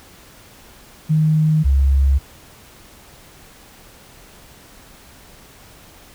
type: tone pair in turn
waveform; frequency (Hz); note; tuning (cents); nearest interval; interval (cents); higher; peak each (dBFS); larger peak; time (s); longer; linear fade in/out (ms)
sine; 155.56 / 68.28; D#3 / C#2; 0 / -26; octave + major second; 1426; first; -12 / -11; second; 1.09-1.64 / 1.64-2.19; neither; 20
effects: pink hiss -45 dBFS RMS until 6.14 s